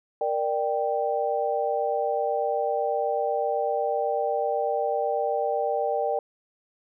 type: chord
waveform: sine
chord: G minor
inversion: first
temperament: equal with one note detuned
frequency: 466.2 / 594.2 / 784 Hz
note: Bb4 / D5 / G5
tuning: 0 / +20 / 0 cents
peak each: -28 / -27 / -27 dBFS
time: 0.21-6.19 s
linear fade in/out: 2 ms
effects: none